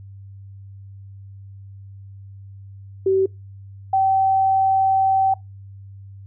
sine tone pair in turn, 383.1 / 770.6 Hz, G4 / G5, -40 / -30 cents, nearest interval octave, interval 1210 cents, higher second, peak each -14 dBFS, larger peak neither, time 3.06-3.26 / 3.93-5.34 s, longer second, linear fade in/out 5 ms, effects noise-tail reverb RT60 0.2 s tail -23 dB re dry + added 98 Hz sine -37 dBFS peak until 6.26 s

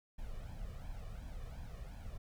brown noise with flanger, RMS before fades -45 dBFS, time 0.18-2.18 s, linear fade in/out 10 ms, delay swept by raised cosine 1.2 to 1.71 ms, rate 2.8 Hz, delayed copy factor +0.75, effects none

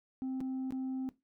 sine tone with dropouts, 261.6 Hz, C4, in tune, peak -31 dBFS, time 0.22-1.09 s, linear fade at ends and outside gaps 0 ms, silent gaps 0.405-0.411 / 0.707-0.723 s, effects noise-tail reverb RT60 0.2 s tail -18 dB re dry + tanh soft clip ceiling -33 dBFS

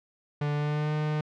45% pulse tone with pitch glide, 146.83 to 151.92 Hz, D3 to D#3, 0 to -41 cents, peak -26 dBFS, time 0.41-1.21 s, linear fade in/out 5 ms, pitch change +59 cents, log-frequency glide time 0.54-0.93 s, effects low-pass 3000 Hz 12 dB/octave

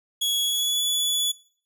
sawtooth tone with pitch glide, 3349 to 3423 Hz, G#7 to A7, +14 to -48 cents, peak -19 dBFS, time 0.21-1.32 s, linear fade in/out 10 ms, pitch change +38 cents, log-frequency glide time 0.44-0.81 s, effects noise-tail reverb RT60 0.5 s tail -20 dB re dry

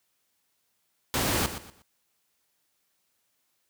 pink noise with echo, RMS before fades -26 dBFS, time 1.14-1.46 s, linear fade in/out 0 ms, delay 120 ms, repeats 3, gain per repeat -11 dB, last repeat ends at 1.82 s, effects white hiss -74 dBFS RMS until 3.69 s + high-pass 60 Hz 12 dB/octave

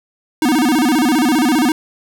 square tone with vibrato, 277.2 Hz, C#4, in tune, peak -12 dBFS, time 0.42-1.72 s, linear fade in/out 2 ms, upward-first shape square, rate 15 Hz, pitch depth 210 cents each way, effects none

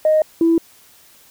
sine tone pair in turn, 621 / 331.3 Hz, D#5 / E4, -3 / +9 cents, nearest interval major seventh, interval 1088 cents, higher first, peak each -10 dBFS, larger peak neither, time 0.05-0.22 / 0.41-0.58 s, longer neither, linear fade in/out 2 ms, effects tanh soft clip ceiling -6 dBFS + white hiss -49 dBFS RMS until 1.3 s

